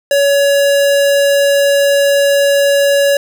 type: tone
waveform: square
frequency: 563 Hz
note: C#5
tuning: 27 cents sharp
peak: -9 dBFS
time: 0.11-3.17 s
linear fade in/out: 2 ms
effects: 7-bit